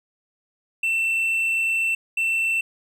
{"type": "tone pair in turn", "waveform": "triangle", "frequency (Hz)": [2683, 2683], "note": ["E7", "E7"], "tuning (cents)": [30, 30], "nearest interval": "unison", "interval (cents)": 0, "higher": "neither", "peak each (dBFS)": -18, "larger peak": "neither", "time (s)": [[0.83, 1.95], [2.17, 2.61]], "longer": "first", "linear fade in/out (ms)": 5, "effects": []}